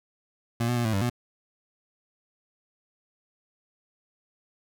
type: tone with pitch steps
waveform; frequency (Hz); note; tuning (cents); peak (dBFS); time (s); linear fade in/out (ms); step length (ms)
25% pulse; 117.3 / 121.9 / 119.6 / 110.4 / 97.8 / 121.4; A#2 / B2 / A#2 / A2 / G2 / B2; +11 / -22 / +45 / +6 / -4 / -29; -20; 0.6-1.098; 5; 83
effects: none